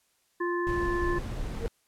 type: harmonic tone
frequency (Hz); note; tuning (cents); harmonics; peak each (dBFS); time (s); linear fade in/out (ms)
349.2; F4; 0; 1 / 3 / 5; -28 / -33 / -35; 0.4-1.19; 10
type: noise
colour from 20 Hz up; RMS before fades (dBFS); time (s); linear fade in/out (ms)
brown; -33; 0.67-1.68; 0
type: tone with exponential growth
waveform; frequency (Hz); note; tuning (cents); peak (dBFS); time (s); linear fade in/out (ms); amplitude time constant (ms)
sine; 461.6; A#4; -17; -25; 1.54-1.66; 0; 24
effects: white hiss -70 dBFS RMS until 1.87 s + low-pass 12000 Hz 12 dB/octave